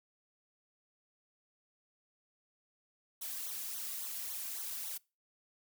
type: noise with flanger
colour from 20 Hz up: blue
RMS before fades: -41 dBFS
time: 3.21-4.98 s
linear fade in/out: 10 ms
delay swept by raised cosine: 0.4 to 2.3 ms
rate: 3.6 Hz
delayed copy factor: -1
effects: noise-tail reverb RT60 0.3 s tail -25 dB re dry